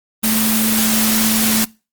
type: tone in noise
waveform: sine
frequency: 220 Hz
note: A3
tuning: in tune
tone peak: -17 dBFS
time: 0.23-1.65 s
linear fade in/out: 10 ms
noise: white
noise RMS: -17 dBFS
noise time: 0.23-1.65 s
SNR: -3 dB
effects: noise-tail reverb RT60 0.3 s tail -23 dB re dry + Opus 24 kbps